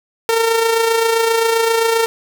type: tone with amplitude modulation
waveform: sawtooth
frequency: 455.5 Hz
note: A#4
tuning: 40 cents flat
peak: -7 dBFS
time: 0.29-2.06 s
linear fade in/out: 0 ms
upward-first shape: sine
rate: 27.6 Hz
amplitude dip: 45%
effects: none